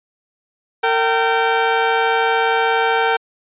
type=tone pair together; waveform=20% pulse; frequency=456 / 774.8 Hz; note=A#4 / G5; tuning=-38 / -20 cents; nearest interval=major sixth; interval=918 cents; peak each=-12 dBFS; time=0.83-3.17 s; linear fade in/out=10 ms; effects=resampled to 8000 Hz